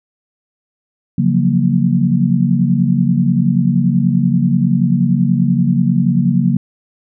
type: chord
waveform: sine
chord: Gb major seventh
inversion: second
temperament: equal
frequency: 138.59 / 174.61 / 185 / 233.1 Hz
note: Db3 / F3 / Gb3 / Bb3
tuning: 0 / 0 / 0 / 0 cents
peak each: -16 dBFS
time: 1.18-6.57 s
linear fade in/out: 5 ms
effects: none